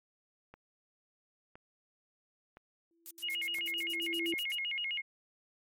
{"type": "click train", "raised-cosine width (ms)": 0.5, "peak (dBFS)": -36, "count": 4, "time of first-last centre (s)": [0.54, 3.586], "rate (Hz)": 0.985}
{"type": "tone with exponential growth", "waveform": "sine", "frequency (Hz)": 334.8, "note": "E4", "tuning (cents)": 27, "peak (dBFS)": -32, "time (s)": [2.91, 4.34], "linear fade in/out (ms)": 1, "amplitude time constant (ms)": 310}
{"type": "noise bursts", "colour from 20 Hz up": "violet", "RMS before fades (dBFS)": -43, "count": 13, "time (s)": [3.06, 4.548], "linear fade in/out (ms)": 0, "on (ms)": 48, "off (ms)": 72}
{"type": "tone with vibrato", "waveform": "sine", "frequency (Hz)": 2489, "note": "D#7", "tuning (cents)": 0, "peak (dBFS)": -33, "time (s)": [3.22, 5.02], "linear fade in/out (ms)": 20, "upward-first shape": "square", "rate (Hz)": 7.7, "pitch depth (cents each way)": 250}
{"effects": ["MP3 64 kbps"]}